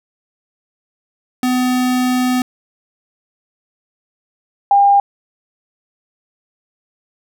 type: tone pair in turn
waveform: square / sine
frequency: 251.9 / 802.7 Hz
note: B3 / G5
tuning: +34 / +41 cents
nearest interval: octave + minor sixth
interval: 2007 cents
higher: second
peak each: -14 / -7 dBFS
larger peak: second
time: 1.43-2.42 / 4.71-5 s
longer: first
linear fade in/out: 2 ms
effects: none